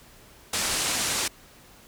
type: low-pass noise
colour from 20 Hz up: white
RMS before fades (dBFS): -27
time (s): 0.53-1.28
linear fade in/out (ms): 5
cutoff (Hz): 9500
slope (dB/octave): 24
effects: pink hiss -52 dBFS RMS until 1.87 s